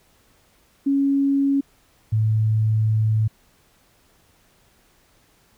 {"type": "tone pair in turn", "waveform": "sine", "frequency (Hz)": [277.2, 109.25], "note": ["C#4", "A2"], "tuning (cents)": [0, -12], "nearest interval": "octave + major third", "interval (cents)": 1612, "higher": "first", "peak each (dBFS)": -16, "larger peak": "neither", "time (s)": [[0.86, 1.61], [2.12, 3.28]], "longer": "second", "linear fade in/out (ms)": 10, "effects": ["pink hiss -59 dBFS RMS until 5.57 s"]}